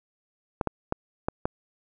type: clicks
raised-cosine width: 1 ms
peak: -11 dBFS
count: 5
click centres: 0.612 / 0.673 / 0.924 / 1.285 / 1.455 s
effects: none